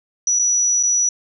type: tone with dropouts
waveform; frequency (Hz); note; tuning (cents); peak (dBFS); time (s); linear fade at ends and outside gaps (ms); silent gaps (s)
sine; 5880; F#8; -12; -14; 0.27-1.09; 2; 0.39-0.394 / 0.829-0.834
effects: none